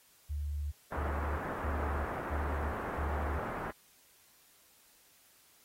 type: tone bursts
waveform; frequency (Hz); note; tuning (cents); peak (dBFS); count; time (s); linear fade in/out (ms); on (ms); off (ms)
sine; 73.42; D2; 0; -33; 5; 0.29-3.4; 20; 430; 240
type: low-pass noise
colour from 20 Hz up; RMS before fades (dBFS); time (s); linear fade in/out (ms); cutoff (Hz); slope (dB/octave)
white; -39; 0.92-3.71; 2; 1400; 24
effects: white hiss -64 dBFS RMS until 5.64 s + AAC 48 kbps